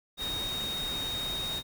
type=tone in noise; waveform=sine; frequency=3729 Hz; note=A#7; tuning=in tune; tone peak=-32 dBFS; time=0.17-1.63 s; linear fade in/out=50 ms; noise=pink; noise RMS=-39 dBFS; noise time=0.17-1.63 s; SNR=+4 dB; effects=none